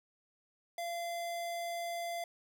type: tone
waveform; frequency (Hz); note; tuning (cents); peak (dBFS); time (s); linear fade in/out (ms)
square; 686; F5; -31; -37; 0.78-2.24; 2
effects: none